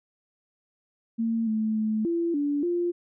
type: tone with pitch steps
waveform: sine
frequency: 227.5 / 218.1 / 216.9 / 338.5 / 288.6 / 348.6 Hz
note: A#3 / A3 / A3 / E4 / D4 / F4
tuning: -42 / -15 / -25 / +46 / -30 / -3 cents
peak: -23 dBFS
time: 1.18-2.92 s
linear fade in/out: 20 ms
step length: 290 ms
effects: none